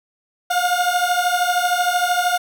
30% pulse beating tone pair, 708 / 721 Hz, F5 / F#5, +23 / -45 cents, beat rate 13 Hz, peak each -17 dBFS, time 0.5-2.38 s, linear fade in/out 10 ms, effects none

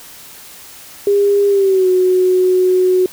sine tone with pitch glide, 403.9 to 368.2 Hz, G#4 to F#4, -48 to -8 cents, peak -9 dBFS, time 1.07-3.06 s, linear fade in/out 2 ms, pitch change -160 cents, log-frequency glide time 1.48-1.89 s, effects white hiss -37 dBFS RMS until 3.12 s

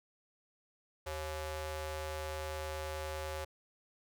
sawtooth ring-modulated tone, 310.2 Hz, D#4, 5 cents flat, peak -31 dBFS, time 1.06-3.45 s, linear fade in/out 10 ms, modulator 235 Hz, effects none

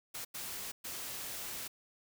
white noise bursts at uneven times, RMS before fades -42 dBFS, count 3, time 0.14-0.25 / 0.34-0.72 / 0.84-1.68 s, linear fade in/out 10 ms, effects none

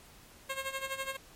10% pulse tone with tremolo, 537 Hz, C5, 45 cents sharp, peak -24 dBFS, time 0.49-1.17 s, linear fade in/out 10 ms, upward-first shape sine, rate 12 Hz, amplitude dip 75%, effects pink hiss -56 dBFS RMS until 1.35 s + MP3 64 kbps

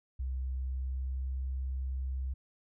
sine tone with pitch glide, 64.7 to 65.45 Hz, C2 to C2, -19 to +1 cents, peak -32 dBFS, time 0.19-2.34 s, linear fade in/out 10 ms, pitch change +20 cents, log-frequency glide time 0.45-1.37 s, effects none

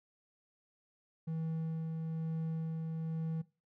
triangle tone with tremolo, 161.4 Hz, E3, 36 cents flat, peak -32 dBFS, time 1.27-3.42 s, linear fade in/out 10 ms, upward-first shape sine, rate 1.1 Hz, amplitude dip 25%, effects noise-tail reverb RT60 0.3 s tail -19 dB re dry

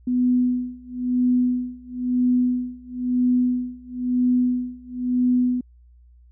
sine tone with tremolo, 248.9 Hz, B3, 14 cents sharp, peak -15 dBFS, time 0.07-5.61 s, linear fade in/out 5 ms, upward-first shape sine, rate 1 Hz, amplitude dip 95%, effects added 60 Hz sine -48 dBFS peak until 6.31 s

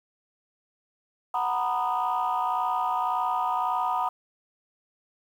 sine chord, B major seventh, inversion second, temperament just, 740.8 / 926 / 987.8 / 1234.7 Hz, F#5 / A#5 / B5 / D#6, +2 / -12 / 0 / -14 cents, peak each -28 / -29 / -28 / -29 dBFS, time 1.34-4.09 s, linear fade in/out 5 ms, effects tanh soft clip ceiling -17 dBFS + 9-bit

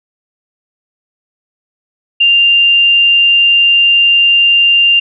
sine tone, 2791 Hz, F7, 2 cents flat, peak -5 dBFS, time 2.2-5 s, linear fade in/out 10 ms, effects none

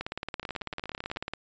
two click trains, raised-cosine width 0.3 ms, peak -17 / -24 dBFS, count 25 / 13, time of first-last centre 0.01-1.336 / 0.43-1.162 s, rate 18.1 / 16.4 Hz, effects resampled to 16000 Hz

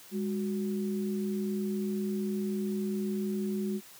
sine tone pair together, 204.1 / 368.9 Hz, G#3 / F#4, -30 / -5 cents, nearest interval minor seventh, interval 1025 cents, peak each -30 / -35 dBFS, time 0.11-3.81 s, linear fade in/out 50 ms, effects white hiss -52 dBFS RMS until 3.99 s + high-pass 100 Hz 12 dB/octave

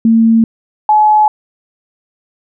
sine tone pair in turn, 226.3 / 851.9 Hz, A3 / G#5, +49 / +44 cents, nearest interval octave + major seventh, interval 2295 cents, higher second, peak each -5 dBFS, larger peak neither, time 0.05-0.44 / 0.89-1.28 s, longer neither, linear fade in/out 2 ms, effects none

